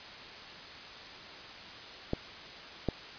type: clicks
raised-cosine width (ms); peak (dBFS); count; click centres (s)
2; -16 / -15; 2; 2.134 / 2.887
effects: white hiss -46 dBFS RMS until 3.18 s + resampled to 11025 Hz